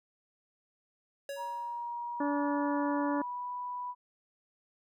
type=tone with exponential decay; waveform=square; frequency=559 Hz; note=C#5; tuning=14 cents sharp; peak=-36 dBFS; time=1.29-1.94 s; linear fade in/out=2 ms; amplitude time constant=140 ms
type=tone with pitch glide; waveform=sine; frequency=950 to 985.8 Hz; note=A#5 to B5; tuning=+33 to -3 cents; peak=-35 dBFS; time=1.36-3.95 s; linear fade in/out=50 ms; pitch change=+64 cents; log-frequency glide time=1.91-3.52 s
type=harmonic tone; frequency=288.4 Hz; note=D4; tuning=31 cents flat; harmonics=1 / 2 / 3 / 4 / 5 / 6; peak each=-30 / -36 / -40 / -42 / -44 / -46 dBFS; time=2.2-3.22 s; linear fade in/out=5 ms
effects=none